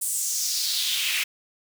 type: noise with high-pass filter sweep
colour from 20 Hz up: pink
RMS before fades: -26 dBFS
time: 0.01-1.24 s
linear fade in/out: 10 ms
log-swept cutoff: 9200 to 2300 Hz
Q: 3
effects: none